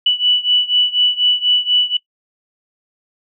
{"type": "beating tone pair", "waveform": "sine", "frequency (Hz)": [2960, 2964.1], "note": ["F#7", "F#7"], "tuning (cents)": [0, 2], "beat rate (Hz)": 4.1, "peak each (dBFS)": [-14, -16], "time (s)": [0.06, 1.97], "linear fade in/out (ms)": 5, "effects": ["noise-tail reverb RT60 0.1 s tail -21 dB re dry"]}